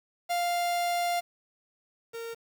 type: tone pair in turn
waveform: 45% pulse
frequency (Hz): 698.5 / 460.6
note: F5 / A#4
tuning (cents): 0 / -21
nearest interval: perfect fifth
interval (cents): 721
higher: first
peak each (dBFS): -26 / -36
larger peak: first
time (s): 0.29-1.21 / 2.13-2.35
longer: first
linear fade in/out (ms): 20
effects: 9-bit